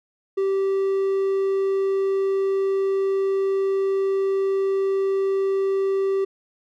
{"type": "tone", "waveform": "triangle", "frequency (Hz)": 388.9, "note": "G4", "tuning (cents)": -14, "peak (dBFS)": -17, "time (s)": [0.37, 6.25], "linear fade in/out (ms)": 10, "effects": []}